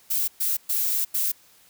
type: noise bursts at uneven times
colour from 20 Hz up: violet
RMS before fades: -24 dBFS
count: 4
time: 0.1-0.28 / 0.4-0.57 / 0.69-1.05 / 1.14-1.32 s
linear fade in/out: 10 ms
effects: white hiss -56 dBFS RMS until 1.69 s